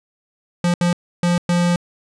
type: tone bursts at uneven times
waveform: square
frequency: 174.7 Hz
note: F3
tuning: 1 cent sharp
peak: -15 dBFS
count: 4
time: 0.64-0.74 / 0.81-0.93 / 1.23-1.38 / 1.49-1.76 s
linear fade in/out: 2 ms
effects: resampled to 22050 Hz